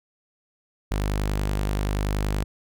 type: tone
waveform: sawtooth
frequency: 50.5 Hz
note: G#1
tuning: 48 cents flat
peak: -19 dBFS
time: 0.91-2.44 s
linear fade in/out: 5 ms
effects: none